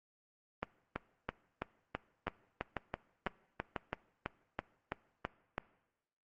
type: two click trains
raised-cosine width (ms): 0.5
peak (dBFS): -20 / -20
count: 4 / 16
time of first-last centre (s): 2.27-3.763 / 0.63-5.58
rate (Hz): 2.01 / 3.03
effects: noise-tail reverb RT60 1.0 s tail -21 dB re dry + Opus 24 kbps